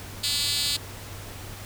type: tone with high-pass filter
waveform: 5% pulse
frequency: 287.8 Hz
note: D4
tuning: 35 cents flat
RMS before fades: -26 dBFS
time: 0.23-0.77 s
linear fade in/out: 10 ms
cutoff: 4500 Hz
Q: 3.5
effects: added 98 Hz sine -41 dBFS peak until 1.65 s + pink hiss -41 dBFS RMS until 1.65 s